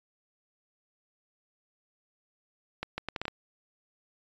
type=accelerating click train; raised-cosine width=0.3 ms; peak=-17 dBFS; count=7; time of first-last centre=2.83-3.281 s; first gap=150 ms; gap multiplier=0.71; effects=resampled to 16000 Hz